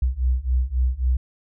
sine beating tone pair, 61.2 / 64.9 Hz, B1 / C2, -15 / -13 cents, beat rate 3.7 Hz, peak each -22 / -21 dBFS, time 0.02-1.17 s, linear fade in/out 5 ms, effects none

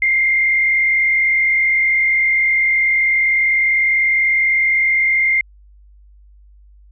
sine tone with frequency modulation, 2108 Hz, C7, 12 cents sharp, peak -12 dBFS, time 0.02-5.41 s, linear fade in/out 2 ms, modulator 39.7 Hz, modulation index 0.9, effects added 50 Hz sine -43 dBFS peak until 6.91 s

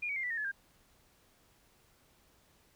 sine tone with pitch steps, 2425 / 2263 / 2111 / 1969.7 / 1837.8 / 1714.7 / 1599.9 Hz, D#7 / C#7 / C7 / B6 / A#6 / A6 / G6, -45 / +35 / +15 / -5 / -25 / -45 / +35 cents, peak -33 dBFS, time 0.02-0.517 s, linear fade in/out 10 ms, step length 71 ms, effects pink hiss -67 dBFS RMS until 2.75 s

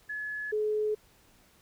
sine tone pair in turn, 1705 / 426.2 Hz, G#6 / G#4, +45 / +45 cents, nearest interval 2 octaves, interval 2400 cents, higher first, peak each -33 / -26 dBFS, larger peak second, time 0.09-0.52 / 0.52-0.95 s, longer neither, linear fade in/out 10 ms, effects pink hiss -62 dBFS RMS until 1.61 s

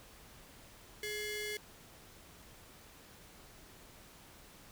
sawtooth ring-modulated tone, 1267 Hz, D#6, 31 cents sharp, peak -31 dBFS, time 1.03-1.57 s, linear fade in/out 2 ms, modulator 847 Hz, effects pink hiss -57 dBFS RMS until 4.71 s

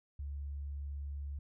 sine tone, 71 Hz, C#2, 42 cents sharp, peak -38 dBFS, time 0.19-1.39 s, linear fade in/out 5 ms, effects none

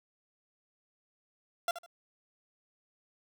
30% pulse tone with echo, 686 Hz, F5, 31 cents flat, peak -25 dBFS, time 1.68-1.71 s, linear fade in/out 2 ms, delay 76 ms, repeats 2, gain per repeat -12 dB, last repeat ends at 1.862 s, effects none

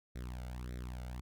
sawtooth tone with flanger, 61.74 Hz, B1, in tune, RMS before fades -43 dBFS, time 0.15-1.21 s, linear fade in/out 10 ms, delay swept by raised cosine 0.51 to 1.42 ms, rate 1.7 Hz, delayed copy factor +0.85, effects none

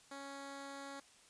10% pulse tone, 277.2 Hz, C#4, in tune, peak -38 dBFS, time 0.11-1 s, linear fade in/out 5 ms, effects white hiss -64 dBFS RMS until 1.29 s + resampled to 22050 Hz

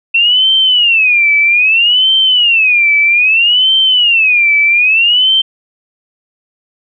sine tone with vibrato, 2682 Hz, E7, 29 cents sharp, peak -6 dBFS, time 0.14-5.42 s, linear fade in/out 10 ms, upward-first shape sine, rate 0.62 Hz, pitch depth 260 cents each way, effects none

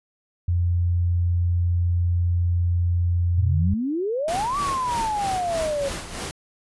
sine tone, 87.31 Hz, F2, in tune, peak -18 dBFS, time 0.48-3.74 s, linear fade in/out 5 ms
sine exponential two-way sweep, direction up then down, 98.6 to 1174.7 to 545 Hz, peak -22 dBFS, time 3.37-5.89 s, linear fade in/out 10 ms, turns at 4.58 s
pink noise with tremolo, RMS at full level -30 dBFS, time 4.28-6.31 s, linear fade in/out 0 ms, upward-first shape sine, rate 3.2 Hz, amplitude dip 60%
effects resampled to 24000 Hz

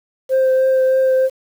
sine tone with vibrato, 523.3 Hz, C5, in tune, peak -9 dBFS, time 0.29-1.3 s, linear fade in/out 50 ms, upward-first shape triangle, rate 3.2 Hz, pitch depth 13 cents each way, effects tanh soft clip ceiling -10 dBFS + 7-bit

